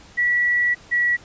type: tone pair in turn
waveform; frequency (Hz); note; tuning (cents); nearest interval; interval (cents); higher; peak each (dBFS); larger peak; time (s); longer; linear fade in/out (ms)
sine; 1943 / 1933.9; B6 / B6; -29 / -37; unison; 8; first; -16; neither; 0.17-0.75 / 0.91-1.17; first; 20
effects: pink hiss -47 dBFS RMS until 1.24 s + resampled to 16000 Hz